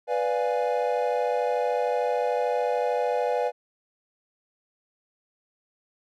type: chord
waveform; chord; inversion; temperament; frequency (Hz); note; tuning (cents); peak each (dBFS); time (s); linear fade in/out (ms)
triangle; B diminished seventh; none; equal; 493.9 / 587.3 / 698.5 / 830.6; B4 / D5 / F5 / Ab5; 0 / 0 / 0 / 0; -24 / -27 / -28 / -28; 0.07-3.52; 50
effects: none